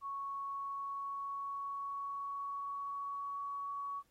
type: tone with pitch glide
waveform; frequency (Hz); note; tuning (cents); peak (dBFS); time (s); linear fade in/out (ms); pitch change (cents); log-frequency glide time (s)
sine; 1108.7 to 1124.2; C#6 to C#6; 0 to +24; -38; 0.01-4.03; 50; +24; 0.37-3.41
effects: pink hiss -75 dBFS RMS until 4.1 s + AAC 48 kbps